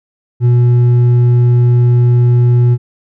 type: tone with hard clipping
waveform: sine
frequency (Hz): 121.4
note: B2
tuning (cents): -29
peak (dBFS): -7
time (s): 0.4-2.78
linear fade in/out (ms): 50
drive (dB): 4
effects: none